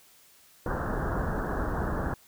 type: low-pass noise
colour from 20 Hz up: pink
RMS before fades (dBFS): -30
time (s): 0.66-2.14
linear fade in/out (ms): 2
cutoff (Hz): 1700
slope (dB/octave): 96
effects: white hiss -58 dBFS RMS until 2.27 s